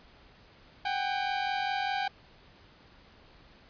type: tone pair together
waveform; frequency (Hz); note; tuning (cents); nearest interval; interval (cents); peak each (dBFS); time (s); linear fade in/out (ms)
sawtooth; 756 / 801; F#5 / G5; +37 / +37; minor second; 100; -29 / -27; 0.85-2.08; 5
effects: pink hiss -57 dBFS RMS until 3.69 s + resampled to 11025 Hz